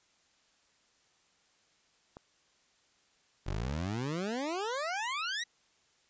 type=clicks; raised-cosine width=1 ms; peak=-32 dBFS; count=2; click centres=2.169 / 3.52 s
type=exponential sweep; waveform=20% pulse; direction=up; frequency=43.65 to 1975.5 Hz; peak=-28 dBFS; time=3.46-5.44 s; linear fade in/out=10 ms
effects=white hiss -69 dBFS RMS until 6.09 s + resampled to 16000 Hz